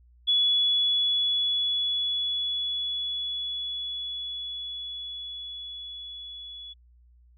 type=tone with level ramp; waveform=sine; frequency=3400 Hz; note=G#7; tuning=40 cents sharp; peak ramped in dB=-19 to -39 dBFS; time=0.27-6.74 s; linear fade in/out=20 ms; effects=added 60 Hz sine -54 dBFS peak until 7.37 s